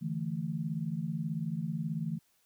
sine chord, D suspended second, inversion none, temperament just, 146.83 / 165.19 / 220.2 Hz, D3 / E3 / A3, 0 / +4 / +2 cents, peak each -38 / -34 / -38 dBFS, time 0.01-2.19 s, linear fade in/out 20 ms, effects white hiss -71 dBFS RMS until 2.45 s

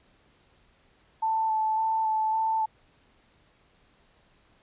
sine tone with vibrato, 880 Hz, A5, in tune, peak -23 dBFS, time 1.22-2.66 s, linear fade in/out 10 ms, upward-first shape square, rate 1.8 Hz, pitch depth 13 cents each way, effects pink hiss -63 dBFS RMS until 4.62 s + resampled to 8000 Hz

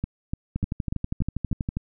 two click trains, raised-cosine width 5 ms, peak -14 / -14 dBFS, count 6 / 16, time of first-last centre 0.04-1.515 / 0.56-1.77 s, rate 3.39 / 12.4 Hz, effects none

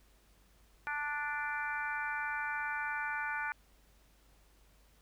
harmonic tone, 293.7 Hz, D4, in tune, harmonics 3 / 4 / 5 / 6 / 7 / 8, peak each -40 / -45 / -37 / -42 / -49 / -44 dBFS, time 0.87-3.52 s, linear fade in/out 0 ms, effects added 50 Hz sine -64 dBFS peak until 5.01 s + pink hiss -68 dBFS RMS until 5.01 s

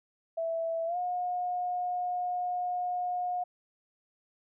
sine tone with pitch glide, 659.3 to 719 Hz, E5 to F#5, 0 to -50 cents, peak -29 dBFS, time 0.37-3.44 s, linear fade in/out 10 ms, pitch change +150 cents, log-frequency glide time 0.86-0.97 s, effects none

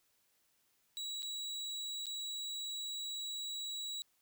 35% pulse tone with dropouts, 3894 Hz, B7, 25 cents flat, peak -37 dBFS, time 0.97-4.02 s, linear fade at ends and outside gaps 0 ms, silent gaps 1.222-1.229 / 2.057-2.067 s, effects white hiss -75 dBFS RMS until 4.21 s

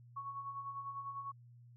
sine tone with tremolo, 1108.7 Hz, C#6, in tune, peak -39 dBFS, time 0.16-1.32 s, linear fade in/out 10 ms, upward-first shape sine, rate 10 Hz, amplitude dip 55%, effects added 120 Hz sine -56 dBFS peak until 1.76 s

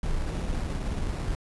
brown noise with sample-and-hold, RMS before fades -29 dBFS, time 0.03-1.35 s, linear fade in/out 2 ms, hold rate 3150 Hz, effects resampled to 24000 Hz

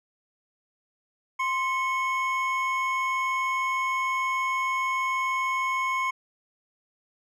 triangle tone pair together, 1046.5 / 2200 Hz, C6 / C#7, 0 / -14 cents, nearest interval octave + minor second, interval 1286 cents, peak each -24 / -27 dBFS, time 1.39-6.11 s, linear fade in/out 10 ms, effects none

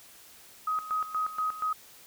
sine tone with tremolo, 1260 Hz, D#6, 21 cents sharp, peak -26 dBFS, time 0.67-1.73 s, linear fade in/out 5 ms, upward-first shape square, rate 4.2 Hz, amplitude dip 75%, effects white hiss -53 dBFS RMS until 2.06 s

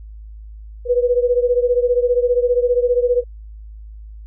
sine beating tone pair, 485.4 / 500.4 Hz, B4 / B4, -30 / +23 cents, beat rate 15 Hz, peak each -15 / -18 dBFS, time 0.85-3.24 s, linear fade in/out 50 ms, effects added 53 Hz sine -33 dBFS peak until 4.26 s

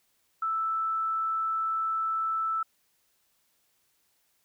sine tone, 1319 Hz, E6, 1 cent sharp, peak -26 dBFS, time 0.42-2.63 s, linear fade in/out 5 ms, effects white hiss -71 dBFS RMS until 4.44 s

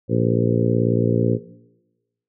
harmonic tone with a mistuned harmonic, 58.27 Hz, A#1, in tune, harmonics 2 / 3 / 4 / 5 / 6 / 7 / 8 / 9, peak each -21 / -23 / -24 / -25 / -26 / -26 / -27 / -28 dBFS, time 0.08-1.39 s, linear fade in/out 50 ms, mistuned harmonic 9, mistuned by -34 cents, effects noise-tail reverb RT60 1.0 s tail -18 dB re dry

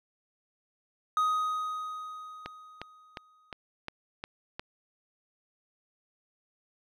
triangle tone with exponential decay, 1252 Hz, D#6, 10 cents sharp, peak -21 dBFS, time 1.17-3.52 s, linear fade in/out 1 ms, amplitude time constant 510 ms
click train, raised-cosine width 0.3 ms, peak -20 dBFS, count 7, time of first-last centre 2.46-4.595 s, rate 2.81 Hz
effects none

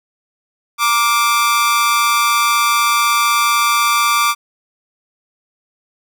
sawtooth tone with amplitude modulation, 1174.7 Hz, D6, in tune, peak -5 dBFS, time 0.78-4.35 s, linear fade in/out 50 ms, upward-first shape sine, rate 236 Hz, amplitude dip 70%, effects none

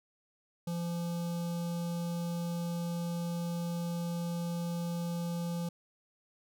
square tone with notch filter, 171.2 Hz, F3, 34 cents flat, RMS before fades -35 dBFS, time 0.67-5.69 s, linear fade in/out 5 ms, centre 1900 Hz, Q 0.79, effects none

